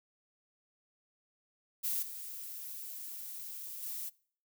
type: noise with level steps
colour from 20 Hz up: violet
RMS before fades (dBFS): -34 / -44 / -40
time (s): 1.83-4.1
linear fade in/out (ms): 20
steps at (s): 2.02 / 3.82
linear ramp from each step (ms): 10
effects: noise-tail reverb RT60 0.5 s tail -23 dB re dry